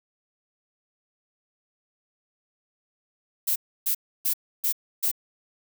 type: noise bursts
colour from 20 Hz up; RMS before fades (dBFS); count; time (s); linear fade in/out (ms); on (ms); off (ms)
violet; -24; 5; 3.47-5.115; 10; 89; 300
effects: none